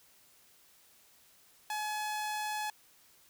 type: tone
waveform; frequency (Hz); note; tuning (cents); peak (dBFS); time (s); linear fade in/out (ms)
sawtooth; 849; G#5; +38; -30; 1.7-2.7; 2
effects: white hiss -63 dBFS RMS until 3.29 s